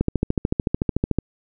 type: click train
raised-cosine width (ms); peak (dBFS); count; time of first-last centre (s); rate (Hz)
3; -6; 17; 0.01-1.186; 13.6
effects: none